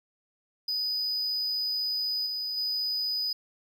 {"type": "tone with level steps", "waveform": "triangle", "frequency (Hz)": 4978, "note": "D#8", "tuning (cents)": 0, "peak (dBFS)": [-26, -29, -26], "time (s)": [0.68, 3.33], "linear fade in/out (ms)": 5, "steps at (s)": [2.26, 2.57], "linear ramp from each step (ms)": 5, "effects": []}